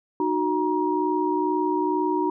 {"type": "tone cluster", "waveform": "sine", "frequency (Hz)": [306, 368.2, 947], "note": ["D#4", "F#4", "A#5"], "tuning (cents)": [-29, -8, 27], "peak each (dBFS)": -25, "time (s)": [0.2, 2.3], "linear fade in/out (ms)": 2, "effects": []}